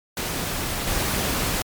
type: noise with level steps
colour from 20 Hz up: pink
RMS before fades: -27 / -24 dBFS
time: 0.17-1.62 s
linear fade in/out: 2 ms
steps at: 0.87 s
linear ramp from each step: 5 ms
effects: MP3 96 kbps